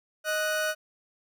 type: tone pair together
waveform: 40% pulse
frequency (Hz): 622.3 / 1480.1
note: D#5 / F#6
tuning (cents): 0 / 0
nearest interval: octave + minor third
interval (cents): 1500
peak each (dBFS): -28 / -28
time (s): 0.24-0.75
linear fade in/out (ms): 50
effects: none